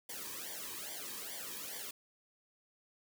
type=noise with flanger; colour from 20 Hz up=white; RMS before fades=-44 dBFS; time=0.09-1.91 s; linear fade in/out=5 ms; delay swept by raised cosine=0.75 to 1.46 ms; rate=2.4 Hz; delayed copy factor=-1; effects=none